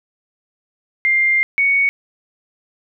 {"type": "tone pair in turn", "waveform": "sine", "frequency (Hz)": [2100, 2228], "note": ["C7", "C#7"], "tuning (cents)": [6, 8], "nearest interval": "minor second", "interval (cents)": 102, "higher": "second", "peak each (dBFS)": -12, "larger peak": "neither", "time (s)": [[1.05, 1.43], [1.58, 1.89]], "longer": "first", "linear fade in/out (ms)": 0, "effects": []}